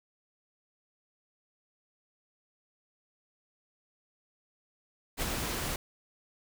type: noise with ADSR envelope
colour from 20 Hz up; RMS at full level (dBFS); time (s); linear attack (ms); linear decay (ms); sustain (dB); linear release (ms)
pink; -30; 5.17-5.76; 51; 19; -4; 3
effects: none